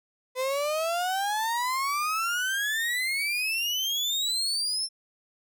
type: exponential sweep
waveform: 35% pulse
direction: up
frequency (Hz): 504 to 5410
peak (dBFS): -24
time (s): 0.35-4.89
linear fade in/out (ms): 50
effects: none